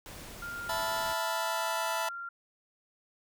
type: noise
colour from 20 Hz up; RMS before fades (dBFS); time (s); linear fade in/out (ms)
pink; -46; 0.06-1.13; 0
type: tone with pitch glide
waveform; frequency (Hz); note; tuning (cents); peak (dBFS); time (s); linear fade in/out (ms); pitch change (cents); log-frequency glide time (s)
sine; 1400 to 1384.7; F6 to F6; +4 to -15; -37; 0.42-2.29; 5; -19; 1.21-1.6
type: chord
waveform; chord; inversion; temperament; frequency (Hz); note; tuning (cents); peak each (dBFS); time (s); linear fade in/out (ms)
sawtooth; E suspended fourth; none; just; 659.3 / 879 / 988.9; E5 / A5 / B5; 0 / -2 / +2; -31; 0.69-2.09; 5
effects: none